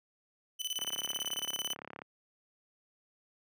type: tone with tremolo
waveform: sawtooth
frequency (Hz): 3013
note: F#7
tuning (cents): +31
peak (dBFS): -29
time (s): 0.59-1.75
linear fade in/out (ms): 20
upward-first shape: square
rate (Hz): 18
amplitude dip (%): 80
type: click train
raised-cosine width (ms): 0.5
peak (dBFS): -28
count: 44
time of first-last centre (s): 0.79-2.019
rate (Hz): 35
effects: high-pass 150 Hz 12 dB/octave